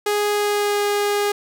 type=tone with pitch glide; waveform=sawtooth; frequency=414.5 to 410.2 Hz; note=G#4 to G#4; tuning=-3 to -21 cents; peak=-14 dBFS; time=0.06-1.32 s; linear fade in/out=5 ms; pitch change=-18 cents; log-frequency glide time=0.31-0.83 s; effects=none